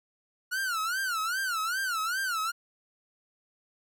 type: tone with vibrato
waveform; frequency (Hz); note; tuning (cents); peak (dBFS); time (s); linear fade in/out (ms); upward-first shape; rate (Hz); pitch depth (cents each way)
45% pulse; 1425; F6; +34; -28; 0.51-2.52; 20; sine; 2.5; 190
effects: none